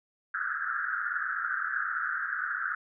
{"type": "band-pass noise", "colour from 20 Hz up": "pink", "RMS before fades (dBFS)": -32, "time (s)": [0.34, 2.75], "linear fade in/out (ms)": 5, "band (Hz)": [1300, 1700], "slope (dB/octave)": 96, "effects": []}